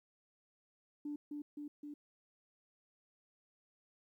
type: tone with echo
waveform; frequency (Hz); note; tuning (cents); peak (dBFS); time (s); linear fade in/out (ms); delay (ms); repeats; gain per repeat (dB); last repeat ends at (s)
sine; 293.7; D4; 0; -38; 1.05-1.16; 5; 260; 3; -2; 1.94
effects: tanh soft clip ceiling -34 dBFS + 13-bit